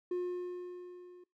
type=tone with level ramp; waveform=triangle; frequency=357.9 Hz; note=F4; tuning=42 cents sharp; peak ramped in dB=-28 to -50 dBFS; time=0.11-1.24 s; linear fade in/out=5 ms; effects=noise-tail reverb RT60 0.2 s tail -23 dB re dry + tanh soft clip ceiling -26 dBFS